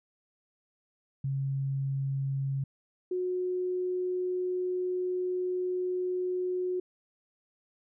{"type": "tone pair in turn", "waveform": "sine", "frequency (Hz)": [136.5, 364.4], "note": ["C#3", "F#4"], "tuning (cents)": [-26, -26], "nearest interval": "octave + perfect fourth", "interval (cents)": 1700, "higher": "second", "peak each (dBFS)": -28, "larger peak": "neither", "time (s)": [[1.24, 2.64], [3.11, 6.8]], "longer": "second", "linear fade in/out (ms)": 5, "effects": []}